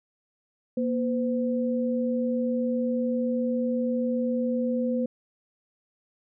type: tone pair together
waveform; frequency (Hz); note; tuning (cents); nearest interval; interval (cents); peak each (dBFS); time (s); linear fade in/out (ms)
sine; 237.5 / 509.7; A#3 / C5; +33 / -45; octave + minor second; 1322; -25 / -28; 0.77-5.06; 5
effects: none